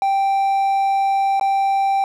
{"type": "tone with dropouts", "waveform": "triangle", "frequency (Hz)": 784, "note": "G5", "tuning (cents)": 0, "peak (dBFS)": -13, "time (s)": [0.02, 2.04], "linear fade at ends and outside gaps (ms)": 1, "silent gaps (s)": [1.397, 1.411], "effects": []}